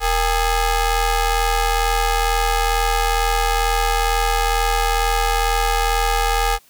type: ring-modulated tone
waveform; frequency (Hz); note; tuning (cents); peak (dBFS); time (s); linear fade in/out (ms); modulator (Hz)
sawtooth; 423.1; G#4; +32; -9; 0-6.59; 50; 382
effects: white hiss -53 dBFS RMS until 6.69 s